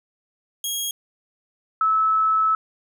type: tone pair in turn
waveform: 15% pulse / sine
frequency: 3281 / 1302.1 Hz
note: G#7 / E6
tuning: -22 / -22 cents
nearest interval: octave + major third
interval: 1600 cents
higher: first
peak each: -17 / -16 dBFS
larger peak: second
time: 0.64-0.91 / 1.81-2.55 s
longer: second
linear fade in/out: 2 ms
effects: none